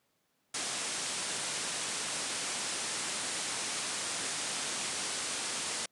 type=low-pass noise; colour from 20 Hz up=white; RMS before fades=-36 dBFS; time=0.54-5.86 s; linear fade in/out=5 ms; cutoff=9900 Hz; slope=96 dB/octave; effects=pink hiss -75 dBFS RMS until 5.91 s + high-pass 150 Hz 12 dB/octave